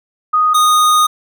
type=tone pair in turn; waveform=sine / square; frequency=1243 / 1236.5 Hz; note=D#6 / D#6; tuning=-2 / -11 cents; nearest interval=unison; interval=9 cents; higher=first; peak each=-9 dBFS; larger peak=neither; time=0.33-0.54 / 0.54-1.07 s; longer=second; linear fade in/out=10 ms; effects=none